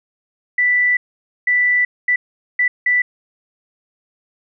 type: tone bursts at uneven times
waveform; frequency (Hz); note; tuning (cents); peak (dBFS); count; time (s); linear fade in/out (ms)
sine; 1975.5; B6; 0; -12; 5; 0.58-0.97 / 1.47-1.85 / 2.08-2.16 / 2.59-2.68 / 2.86-3.02; 5
effects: none